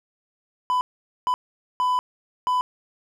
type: tone bursts at uneven times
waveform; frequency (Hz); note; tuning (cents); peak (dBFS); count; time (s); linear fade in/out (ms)
triangle; 1000; B5; +21; -17; 4; 0.7-0.81 / 1.27-1.34 / 1.8-1.99 / 2.47-2.61; 0
effects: none